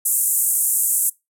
pink band-pass noise, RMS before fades -19 dBFS, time 0.05-1.1 s, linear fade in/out 10 ms, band 7800 to 14000 Hz, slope 48 dB/octave, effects noise-tail reverb RT60 0.2 s tail -22 dB re dry

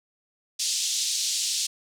white band-pass noise, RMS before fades -27 dBFS, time 0.59-1.67 s, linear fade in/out 10 ms, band 3500 to 7500 Hz, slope 24 dB/octave, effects none

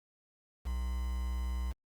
triangle tone with quantisation, 61.74 Hz, B1, in tune, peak -30 dBFS, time 0.65-1.73 s, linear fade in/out 20 ms, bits 8, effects Opus 48 kbps

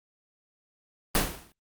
pink noise with exponential decay, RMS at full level -20 dBFS, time 1.15-1.52 s, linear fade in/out 0 ms, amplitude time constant 79 ms, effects Opus 24 kbps

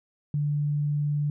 sine tone, 146.83 Hz, D3, in tune, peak -23 dBFS, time 0.34-1.3 s, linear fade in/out 2 ms, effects none

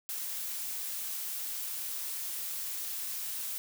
blue noise, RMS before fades -37 dBFS, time 0.09-3.58 s, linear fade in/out 0 ms, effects none

